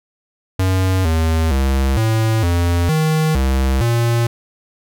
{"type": "tone with pitch steps", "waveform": "square", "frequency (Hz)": [93.8, 80.7, 67, 111.2, 86.4, 156.9, 66.1, 117.4], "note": ["F#2", "E2", "C2", "A2", "F2", "D#3", "C2", "A#2"], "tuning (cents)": [24, -36, 42, 19, -18, 15, 18, 13], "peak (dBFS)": -14, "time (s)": [0.59, 4.27], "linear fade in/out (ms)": 5, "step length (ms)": 460, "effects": []}